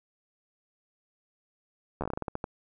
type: slowing click train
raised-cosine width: 1 ms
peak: -18 dBFS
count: 12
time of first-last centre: 2.01-2.442 s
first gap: 12 ms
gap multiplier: 1.22
effects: none